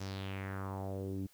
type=tone with low-pass filter sweep; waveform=sawtooth; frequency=96.7 Hz; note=G2; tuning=23 cents flat; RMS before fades=-40 dBFS; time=0-1.27 s; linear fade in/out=10 ms; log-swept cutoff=6100 to 250 Hz; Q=3.2; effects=white hiss -66 dBFS RMS until 1.33 s